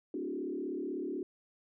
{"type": "tone with frequency modulation", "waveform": "sine", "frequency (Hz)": 327, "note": "E4", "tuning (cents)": -14, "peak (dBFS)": -34, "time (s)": [0.14, 1.23], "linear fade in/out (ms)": 2, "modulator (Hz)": 36.1, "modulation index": 1.9, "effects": []}